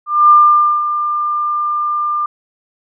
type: tone with ADSR envelope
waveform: sine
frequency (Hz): 1197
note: D6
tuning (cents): +33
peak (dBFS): -3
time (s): 0.06-2.26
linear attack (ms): 240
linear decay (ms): 520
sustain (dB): -11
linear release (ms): 4
effects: none